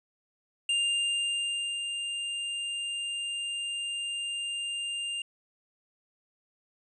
square tone with ADSR envelope, 2800 Hz, F7, 4 cents sharp, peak -25 dBFS, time 0.69-5.22 s, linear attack 3 ms, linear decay 1100 ms, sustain -7 dB, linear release 3 ms, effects resampled to 24000 Hz

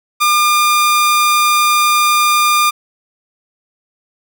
sawtooth tone, 1204 Hz, D6, 43 cents sharp, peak -6 dBFS, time 0.2-2.71 s, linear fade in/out 20 ms, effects none

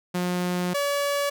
sawtooth tone pair in turn, 178.9 / 569.8 Hz, F3 / C#5, +42 / +48 cents, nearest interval octave + minor sixth, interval 2006 cents, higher second, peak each -20 / -19 dBFS, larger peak second, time 0.14-0.74 / 0.74-1.3 s, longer first, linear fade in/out 10 ms, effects none

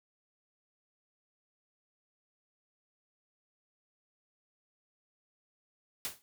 white noise with exponential decay, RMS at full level -33 dBFS, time 6.05-6.22 s, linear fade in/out 0 ms, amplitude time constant 36 ms, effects none

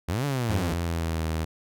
sawtooth linear two-way sweep, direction up then down, 74 to 146.83 to 74.3 Hz, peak -21 dBFS, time 0.08-0.74 s, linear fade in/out 10 ms, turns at 0.25 s
sawtooth tone with pitch glide, 87.31 to 80.06 Hz, F2 to D#2, 0 to +50 cents, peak -22 dBFS, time 0.49-1.45 s, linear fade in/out 10 ms, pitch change -150 cents, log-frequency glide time 0.63-1.24 s
effects none

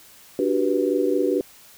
sine chord, G major seventh, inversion second, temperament just, 294 / 367.5 / 392 / 490 Hz, D4 / F#4 / G4 / B4, +2 / -12 / 0 / -14 cents, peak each -24 dBFS, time 0.39-1.41 s, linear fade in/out 2 ms, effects white hiss -49 dBFS RMS until 1.77 s

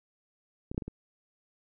clicks, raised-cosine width 3 ms, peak -22 / -30 / -15 / -25 / -25 dBFS, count 5, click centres 0.715 / 0.746 / 0.779 / 0.822 / 0.88 s, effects none

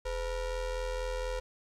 square ring-modulated tone, 232.9 Hz, A#3, 1 cent flat, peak -30 dBFS, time 0.05-1.4 s, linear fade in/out 10 ms, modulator 275 Hz, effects low-pass 8000 Hz 12 dB/octave + 12-bit

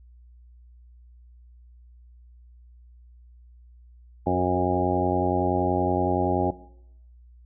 harmonic tone with a mistuned harmonic, 90.6 Hz, F#2, 36 cents flat, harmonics 1 / 2 / 3 / 4 / 5 / 6 / 7 / 8 / 9, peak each -29 / -29 / -28 / -28 / -33 / -31 / -31 / -33 / -27 dBFS, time 4.26-6.51 s, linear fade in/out 10 ms, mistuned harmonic 5, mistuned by +18 cents, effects noise-tail reverb RT60 0.8 s tail -19 dB re dry + added 60 Hz sine -48 dBFS peak until 7.45 s

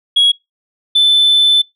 sine tone pair in turn, 3322 / 3520 Hz, G#7 / A7, 0 / 0 cents, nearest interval minor second, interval 100 cents, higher second, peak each -5 dBFS, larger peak neither, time 0.16-0.32 / 0.95-1.62 s, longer second, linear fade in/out 10 ms, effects noise-tail reverb RT60 0.2 s tail -26 dB re dry + tanh soft clip ceiling -5 dBFS

